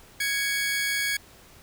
sawtooth tone pair together, 1661.2 / 2237 Hz, G#6 / C#7, 0 / +15 cents, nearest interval perfect fourth, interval 515 cents, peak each -24 dBFS, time 0.2-1.17 s, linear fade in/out 5 ms, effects pink hiss -52 dBFS RMS until 1.62 s

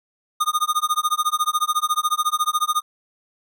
square tone with tremolo, 1226 Hz, D#6, 26 cents flat, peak -16 dBFS, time 0.4-2.82 s, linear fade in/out 10 ms, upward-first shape sine, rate 14 Hz, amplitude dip 100%, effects none

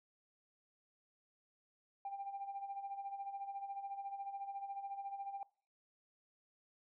sine tone with tremolo, 793 Hz, G5, 20 cents sharp, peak -38 dBFS, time 2.05-5.43 s, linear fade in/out 2 ms, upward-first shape sine, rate 14 Hz, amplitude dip 65%, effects noise-tail reverb RT60 0.4 s tail -23 dB re dry + tanh soft clip ceiling -36 dBFS

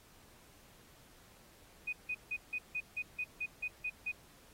sine tone bursts, 2489 Hz, D#7, in tune, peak -34 dBFS, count 11, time 1.87-4.119 s, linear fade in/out 10 ms, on 59 ms, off 160 ms, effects pink hiss -62 dBFS RMS until 4.53 s + AAC 48 kbps

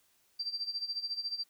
sine tone with tremolo, 4699 Hz, D8, in tune, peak -31 dBFS, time 0.39-1.44 s, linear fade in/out 10 ms, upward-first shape sine, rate 14 Hz, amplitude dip 80%, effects white hiss -70 dBFS RMS until 1.49 s

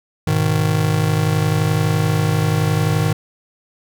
square chord, G# minor, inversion none, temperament just, 103.83 / 124.59 / 155.74 Hz, G#2 / B2 / D#3, 0 / +16 / +2 cents, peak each -20 / -24 / -18 dBFS, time 0.27-3.13 s, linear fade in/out 5 ms, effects none

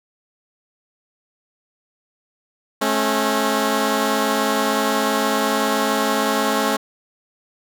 10% pulse tone pair together, 215.8 / 272.4 Hz, A3 / C#4, -33 / -30 cents, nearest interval major third, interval 403 cents, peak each -12 dBFS, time 2.81-6.77 s, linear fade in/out 10 ms, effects none

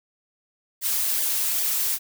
blue noise with flanger, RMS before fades -24 dBFS, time 0.81-1.99 s, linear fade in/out 50 ms, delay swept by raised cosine 0.72 to 5.42 ms, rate 2.5 Hz, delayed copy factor -0.9, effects none

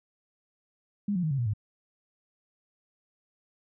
sine tone with pitch steps, 204 / 178.62 / 156.4 / 136.94 / 119.91 / 104.99 Hz, G#3 / F3 / D#3 / C#3 / A#2 / G#2, -31 / +39 / +9 / -21 / +49 / +19 cents, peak -25 dBFS, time 1.08-1.536 s, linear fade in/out 5 ms, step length 76 ms, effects none

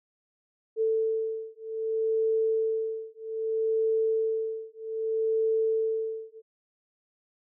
sine beating tone pair, 443.4 / 444.03 Hz, A4 / A4, +13 / +16 cents, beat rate 0.63 Hz, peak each -28 dBFS, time 0.76-6.42 s, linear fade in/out 50 ms, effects none

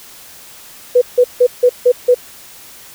sine tone bursts, 493.9 Hz, B4, in tune, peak -5 dBFS, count 6, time 0.95-2.146 s, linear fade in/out 10 ms, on 66 ms, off 160 ms, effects white hiss -38 dBFS RMS until 2.94 s

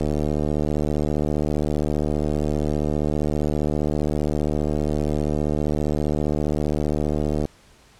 click train, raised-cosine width 2 ms, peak -10 dBFS, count 560, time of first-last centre 0.01-7.453 s, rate 75.1 Hz, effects pink hiss -53 dBFS RMS until 7.99 s + low-pass 9000 Hz 12 dB/octave

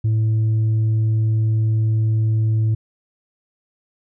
sine tone, 110 Hz, A2, in tune, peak -12 dBFS, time 0.04-2.75 s, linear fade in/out 10 ms, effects tanh soft clip ceiling -14 dBFS

